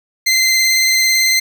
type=tone with vibrato; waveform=20% pulse; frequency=2071 Hz; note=C7; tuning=18 cents flat; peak=-6 dBFS; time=0.26-1.4 s; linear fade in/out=10 ms; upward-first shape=sine; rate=18 Hz; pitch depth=16 cents each way; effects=none